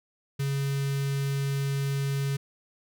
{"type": "tone with notch filter", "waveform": "square", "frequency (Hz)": 138.59, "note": "C#3", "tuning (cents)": 0, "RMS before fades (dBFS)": -28, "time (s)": [0.39, 2.37], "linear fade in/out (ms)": 10, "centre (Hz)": 770, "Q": 0.64, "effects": []}